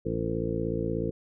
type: harmonic tone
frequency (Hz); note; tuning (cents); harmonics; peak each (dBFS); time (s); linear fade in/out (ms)
56.6; A1; +50; 1 / 2 / 3 / 4 / 5 / 6 / 8 / 9; -38 / -35 / -34 / -38 / -36 / -34 / -33 / -37; 0.05-1.11; 10
effects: none